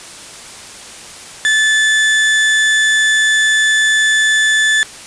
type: tone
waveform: 35% pulse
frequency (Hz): 1743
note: A6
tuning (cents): -17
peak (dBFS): -8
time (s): 1.45-4.83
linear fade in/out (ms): 0
effects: white hiss -33 dBFS RMS until 5.06 s + resampled to 22050 Hz